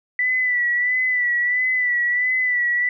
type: tone with vibrato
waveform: sine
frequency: 1975.5 Hz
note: B6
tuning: in tune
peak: -17 dBFS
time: 0.19-2.89 s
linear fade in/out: 2 ms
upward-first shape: sine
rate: 1.5 Hz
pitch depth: 43 cents each way
effects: none